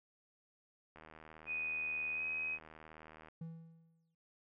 click train, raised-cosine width 0.5 ms, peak -39 dBFS, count 184, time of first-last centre 0.96-3.285 s, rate 78.7 Hz
sine tone with pitch glide, 2490 to 2526 Hz, D#7 to D#7, +1 to +26 cents, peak -36 dBFS, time 1.46-2.59 s, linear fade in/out 50 ms, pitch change +25 cents, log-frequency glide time 2.13-2.23 s
triangle tone with exponential decay, 164.1 Hz, E3, 8 cents flat, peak -39 dBFS, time 3.41-4.15 s, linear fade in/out 5 ms, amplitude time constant 160 ms
effects none

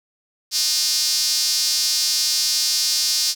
sawtooth tone with high-pass filter, 305.6 Hz, D#4, 31 cents flat, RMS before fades -20 dBFS, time 0.51-3.35 s, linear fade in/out 50 ms, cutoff 5000 Hz, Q 3.8, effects none

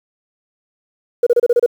sine tone bursts, 480 Hz, B4, 49 cents flat, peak -7 dBFS, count 7, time 1.23-1.662 s, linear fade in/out 5 ms, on 36 ms, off 30 ms, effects tanh soft clip ceiling -4 dBFS + 7-bit

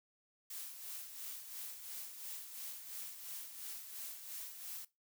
blue noise with tremolo, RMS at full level -45 dBFS, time 0.5-4.85 s, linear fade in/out 5 ms, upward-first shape sine, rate 2.9 Hz, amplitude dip 55%, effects noise-tail reverb RT60 0.2 s tail -18 dB re dry

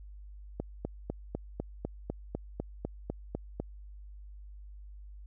click train, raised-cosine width 2 ms, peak -20 dBFS, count 13, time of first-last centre 0.6-3.6 s, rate 4 Hz, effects added 50 Hz sine -45 dBFS peak until 5.26 s

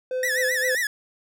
triangle tone with tremolo, 511 Hz, C5, 41 cents flat, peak -21 dBFS, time 0.11-0.75 s, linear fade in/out 2 ms, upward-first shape sine, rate 3.8 Hz, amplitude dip 65%
45% pulse tone with vibrato, 1827 Hz, A#6, 35 cents flat, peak -22 dBFS, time 0.23-0.87 s, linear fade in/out 2 ms, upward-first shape sine, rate 7.5 Hz, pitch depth 140 cents each way
effects none

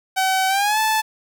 sawtooth tone with pitch glide, 760 to 873 Hz, F#5 to A5, +46 to -14 cents, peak -13 dBFS, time 0.16-1.02 s, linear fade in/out 20 ms, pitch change +240 cents, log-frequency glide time 0.48-0.79 s, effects 8-bit

